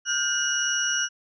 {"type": "tone cluster", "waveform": "sine", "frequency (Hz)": [1424, 1566, 2901, 5630, 5920], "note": ["F6", "G6", "F#7", "F8", "F#8"], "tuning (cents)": [33, -2, -35, 13, 0], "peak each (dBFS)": -29, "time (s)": [0.05, 1.09], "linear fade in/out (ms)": 50, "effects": []}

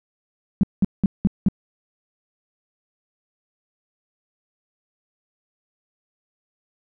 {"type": "tone bursts", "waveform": "sine", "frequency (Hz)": 196, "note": "G3", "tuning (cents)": 0, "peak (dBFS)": -12, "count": 5, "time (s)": [0.61, 1.485], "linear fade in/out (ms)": 0, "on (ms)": 23, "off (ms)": 190, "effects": []}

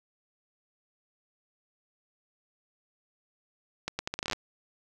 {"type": "accelerating click train", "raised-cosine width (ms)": 0.2, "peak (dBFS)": -14, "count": 12, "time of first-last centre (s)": [3.88, 4.331], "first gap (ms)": 110, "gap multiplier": 0.77, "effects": []}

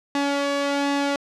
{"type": "tone with flanger", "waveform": "sawtooth", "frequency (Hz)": 282.5, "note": "C#4", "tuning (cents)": 33, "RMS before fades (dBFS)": -23, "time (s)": [0.15, 1.16], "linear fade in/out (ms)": 2, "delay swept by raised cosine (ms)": [1.1, 1.79], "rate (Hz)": 1.3, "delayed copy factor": 0.5, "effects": ["low-pass 6000 Hz 12 dB/octave"]}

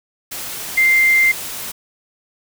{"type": "tone in noise", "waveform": "sine", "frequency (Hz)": 2093, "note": "C7", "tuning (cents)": 0, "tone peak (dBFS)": -10, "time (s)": [0.77, 1.32], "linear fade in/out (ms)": 10, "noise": "white", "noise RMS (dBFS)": -28, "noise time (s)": [0.31, 1.72], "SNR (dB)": 15, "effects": []}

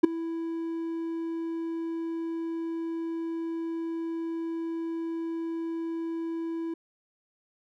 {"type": "tone with ADSR envelope", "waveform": "triangle", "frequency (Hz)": 330.3, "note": "E4", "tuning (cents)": 4, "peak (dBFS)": -8, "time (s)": [0.03, 6.74], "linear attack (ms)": 13, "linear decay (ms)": 8, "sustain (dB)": -20, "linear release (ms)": 5, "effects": []}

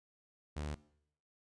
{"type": "tone", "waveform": "sawtooth", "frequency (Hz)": 74.5, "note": "D2", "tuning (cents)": 25, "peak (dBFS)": -34, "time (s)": [0.56, 0.75], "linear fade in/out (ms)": 10, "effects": ["noise-tail reverb RT60 0.7 s tail -20 dB re dry", "resampled to 22050 Hz"]}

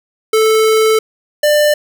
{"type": "tone pair in turn", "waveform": "square", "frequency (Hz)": [438.7, 595.4], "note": ["A4", "D5"], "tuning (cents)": [-5, 24], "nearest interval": "perfect fourth", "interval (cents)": 529, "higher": "second", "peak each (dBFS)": -9, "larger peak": "neither", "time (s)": [[0.33, 0.99], [1.43, 1.74]], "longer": "first", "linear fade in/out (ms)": 5, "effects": []}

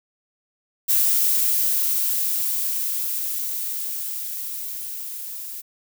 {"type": "noise with level ramp", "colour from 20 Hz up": "violet", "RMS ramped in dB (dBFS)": [-18, -34], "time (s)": [0.88, 5.62], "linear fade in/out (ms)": 20, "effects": []}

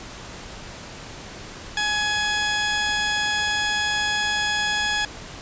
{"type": "tone pair together", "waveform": "15% pulse", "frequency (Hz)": [840, 1680], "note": ["G#5", "G#6"], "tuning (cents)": [19, 19], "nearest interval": "octave", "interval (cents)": 1200, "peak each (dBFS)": -19, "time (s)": [1.77, 5.05], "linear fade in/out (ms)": 2, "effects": ["pink hiss -38 dBFS RMS until 5.41 s", "resampled to 16000 Hz"]}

